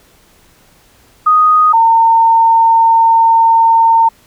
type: tone pair in turn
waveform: sine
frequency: 1244.5 / 910.1 Hz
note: D#6 / A#5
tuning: 0 / -42 cents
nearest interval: perfect fourth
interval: 542 cents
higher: first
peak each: -5 dBFS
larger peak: neither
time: 1.26-1.73 / 1.73-4.09 s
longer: second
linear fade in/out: 10 ms
effects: pink hiss -48 dBFS RMS until 4.26 s